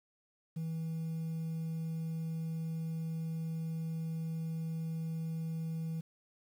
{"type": "tone", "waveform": "sine", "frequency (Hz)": 162.1, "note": "E3", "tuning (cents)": -29, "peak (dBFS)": -32, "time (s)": [0.56, 6.01], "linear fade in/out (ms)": 10, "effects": ["tanh soft clip ceiling -34 dBFS", "10-bit"]}